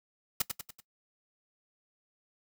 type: noise with echo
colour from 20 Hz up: white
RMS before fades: -27 dBFS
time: 0.4-0.42 s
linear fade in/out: 5 ms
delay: 96 ms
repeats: 4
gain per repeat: -6 dB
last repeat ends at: 0.804 s
effects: noise-tail reverb RT60 0.1 s tail -18 dB re dry